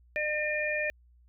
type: harmonic tone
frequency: 604 Hz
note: D5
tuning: 48 cents sharp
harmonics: 1 / 3 / 4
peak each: -32 / -32 / -32 dBFS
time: 0.16-0.9 s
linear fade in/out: 0 ms
effects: added 60 Hz sine -57 dBFS peak until 1.28 s